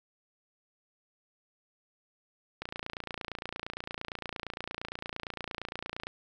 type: click train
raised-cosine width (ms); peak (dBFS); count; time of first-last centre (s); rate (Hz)
0.3; -20; 100; 2.62-6.069; 28.7
effects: none